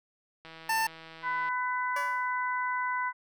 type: click train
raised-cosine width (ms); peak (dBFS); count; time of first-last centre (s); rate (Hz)
0.3; -31; 169; 0.45-1.487; 162
type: tone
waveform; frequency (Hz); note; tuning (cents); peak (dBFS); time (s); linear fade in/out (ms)
25% pulse; 892; A5; +23; -22; 0.69-0.87; 5
type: harmonic tone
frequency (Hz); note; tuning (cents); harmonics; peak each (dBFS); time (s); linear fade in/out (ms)
500; B4; +21; 2 / 3 / 4; -30 / -34 / -36; 1.22-3.13; 50
type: tone with exponential decay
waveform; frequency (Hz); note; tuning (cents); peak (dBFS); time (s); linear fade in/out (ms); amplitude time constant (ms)
15% pulse; 572; D5; -46; -27; 1.96-2.35; 5; 84
effects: none

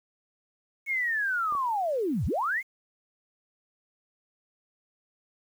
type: linear two-way sweep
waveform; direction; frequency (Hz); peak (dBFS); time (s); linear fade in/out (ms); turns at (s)
sine; down then up; 2217 to 59.8 to 2217; -25; 0.86-2.63; 50; 2.26
type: clicks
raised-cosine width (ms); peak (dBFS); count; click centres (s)
1; -30; 2; 1.524 / 1.551
effects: 9-bit

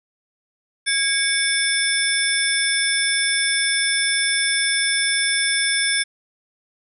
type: tone cluster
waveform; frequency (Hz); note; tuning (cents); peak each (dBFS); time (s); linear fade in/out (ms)
sine; 1638 / 2229 / 3519 / 5310 / 9430; G#6 / C#7 / A7 / E8 / D9; -24 / +9 / 0 / +12 / +6; -24; 0.86-6.04; 20
effects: none

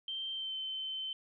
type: tone with pitch glide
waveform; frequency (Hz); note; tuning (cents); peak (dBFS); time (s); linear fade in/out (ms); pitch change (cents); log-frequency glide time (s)
sine; 3136 to 3079; G7 to G7; 0 to -32; -36; 0.08-1.13; 2; -32; 0.33-0.55
effects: none

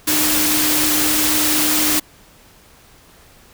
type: tone in noise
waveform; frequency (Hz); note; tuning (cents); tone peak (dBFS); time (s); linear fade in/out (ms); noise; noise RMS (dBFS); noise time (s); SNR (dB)
sine; 304.6; D#4; -37; -22; 0.07-2; 10; white; -17; 0.07-2; -8
effects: pink hiss -48 dBFS RMS until 3.53 s

